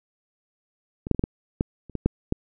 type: clicks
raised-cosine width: 3 ms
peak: -18 / -6 / -18 / -9 / -9 / -8 / -29 / -15 / -6 / -9 dBFS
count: 10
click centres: 1.069 / 1.113 / 1.147 / 1.194 / 1.239 / 1.609 / 1.897 / 1.953 / 2.06 / 2.324 s
effects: none